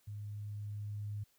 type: tone with level ramp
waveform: sine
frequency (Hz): 103.8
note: G#2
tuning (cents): 0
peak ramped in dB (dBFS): -41 to -37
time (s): 0.07-1.24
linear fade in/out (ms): 10
effects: white hiss -72 dBFS RMS until 1.38 s